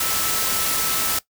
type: tone in noise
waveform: sine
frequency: 1312 Hz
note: E6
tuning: 9 cents flat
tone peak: -31 dBFS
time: 0-1.19 s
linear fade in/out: 5 ms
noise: white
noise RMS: -22 dBFS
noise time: 0-1.19 s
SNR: -12 dB
effects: noise-tail reverb RT60 0.1 s tail -18 dB re dry